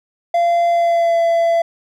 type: tone with pitch glide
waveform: triangle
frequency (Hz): 687 to 672.9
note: F5 to E5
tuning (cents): -29 to +35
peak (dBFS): -10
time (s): 0.34-1.62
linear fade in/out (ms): 5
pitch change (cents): -36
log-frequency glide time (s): 0.7-1.2
effects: none